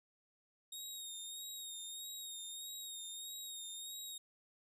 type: tone with vibrato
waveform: 20% pulse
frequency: 3729 Hz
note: A#7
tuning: in tune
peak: -39 dBFS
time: 0.72-4.18 s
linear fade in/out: 5 ms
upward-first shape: sine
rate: 1.6 Hz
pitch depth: 40 cents each way
effects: none